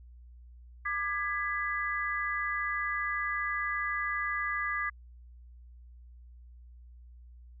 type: chord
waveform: sine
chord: G# diminished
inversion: second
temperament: just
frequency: 1196.1 / 1661.2 / 1993.5 Hz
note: D6 / G#6 / B6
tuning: +31 / 0 / +16 cents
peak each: -34 dBFS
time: 0.85-4.9 s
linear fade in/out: 10 ms
effects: added 60 Hz sine -49 dBFS peak until 7.6 s